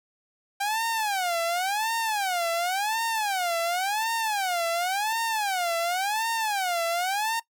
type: tone with vibrato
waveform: sawtooth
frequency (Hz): 784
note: G5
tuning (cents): 0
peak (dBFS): -21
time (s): 0.6-7.4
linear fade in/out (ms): 10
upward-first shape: sine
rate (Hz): 0.92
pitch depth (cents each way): 270
effects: noise-tail reverb RT60 0.1 s tail -18 dB re dry